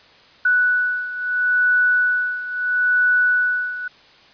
sine beating tone pair, 1480 / 1480.75 Hz, F#6 / F#6, 0 / +1 cents, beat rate 0.75 Hz, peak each -17 / -21 dBFS, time 0.45-3.88 s, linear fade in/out 5 ms, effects white hiss -49 dBFS RMS until 4.33 s + resampled to 11025 Hz

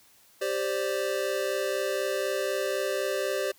square chord, G suspended fourth, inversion none, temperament equal, 392 / 523.3 / 587.3 Hz, G4 / C5 / D5, 0 / 0 / 0 cents, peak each -32 dBFS, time 0.41-3.52 s, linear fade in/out 10 ms, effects white hiss -59 dBFS RMS until 3.58 s

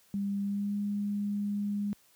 sine tone with pitch glide, 200 to 204.2 Hz, G3 to G#3, +35 to -29 cents, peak -29 dBFS, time 0.14-1.93 s, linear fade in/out 0 ms, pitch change +36 cents, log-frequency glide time 0.42-0.77 s, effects white hiss -64 dBFS RMS until 2.15 s + high-pass 60 Hz 12 dB/octave

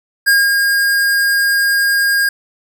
square tone with ADSR envelope, 1621 Hz, G#6, 42 cents flat, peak -8 dBFS, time 0.26-2.29 s, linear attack 22 ms, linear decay 210 ms, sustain -4 dB, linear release 4 ms, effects none

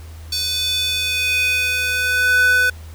square tone with high-pass filter sweep, 499.5 Hz, B4, 20 cents sharp, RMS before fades -18 dBFS, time 0.32-2.7 s, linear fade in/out 5 ms, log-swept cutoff 4300 to 1300 Hz, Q 4.3, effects added 80 Hz sine -33 dBFS peak until 2.94 s + pink hiss -46 dBFS RMS until 2.94 s

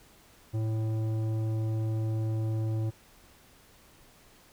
triangle tone with tanh clipping, 110.3 Hz, A2, 5 cents sharp, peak -29 dBFS, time 0.53-2.91 s, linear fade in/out 20 ms, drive 16 dB, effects pink hiss -58 dBFS RMS until 4.52 s

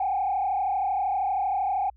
sine tone with frequency modulation, 779 Hz, G5, 11 cents flat, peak -22 dBFS, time 0-1.9 s, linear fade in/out 5 ms, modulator 32.8 Hz, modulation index 1.4, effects tanh soft clip ceiling -18 dBFS + added 60 Hz sine -52 dBFS peak until 1.96 s

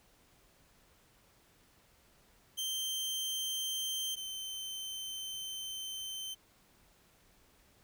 sawtooth tone pair in turn, 3136 / 3093 Hz, G7 / G7, 0 / -24 cents, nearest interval unison, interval 24 cents, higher first, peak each -31 / -36 dBFS, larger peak first, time 2.57-4.16 / 4.16-6.35 s, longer second, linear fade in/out 20 ms, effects pink hiss -66 dBFS RMS until 7.83 s

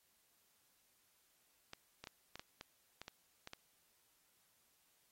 clicks, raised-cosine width 0.2 ms, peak -30 dBFS, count 10, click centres 1.734 / 2.04 / 2.072 / 2.356 / 2.395 / 2.611 / 3.016 / 3.081 / 3.474 / 3.534 s, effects white hiss -75 dBFS RMS until 5.11 s + AAC 48 kbps

